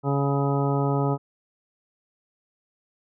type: harmonic tone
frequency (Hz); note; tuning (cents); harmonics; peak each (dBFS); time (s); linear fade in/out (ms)
140; C#3; +18; 1 / 2 / 3 / 4 / 5 / 6 / 7 / 9; -23 / -28 / -28 / -33 / -33 / -33 / -35 / -34; 0.03-1.18; 50
effects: none